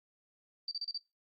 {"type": "tone bursts", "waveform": "sine", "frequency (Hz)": 4648, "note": "D8", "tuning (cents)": -19, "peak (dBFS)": -34, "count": 5, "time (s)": [0.68, 0.977], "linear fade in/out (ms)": 2, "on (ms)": 33, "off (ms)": 33, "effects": ["noise-tail reverb RT60 0.2 s tail -18 dB re dry", "Opus 48 kbps"]}